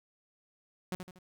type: tone with echo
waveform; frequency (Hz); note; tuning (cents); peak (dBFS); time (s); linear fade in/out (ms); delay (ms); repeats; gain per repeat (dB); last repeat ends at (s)
sawtooth; 183.3; F#3; -16; -29; 0.92-0.95; 0; 79; 3; -7; 1.187
effects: none